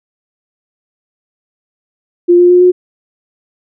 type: tone with pitch steps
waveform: sine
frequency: 350 / 353.9 / 357.8 / 361.7 Hz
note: F4 / F4 / F4 / F#4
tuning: +4 / +23 / +42 / -39 cents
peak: -3 dBFS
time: 2.28-2.72 s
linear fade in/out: 20 ms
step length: 110 ms
effects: none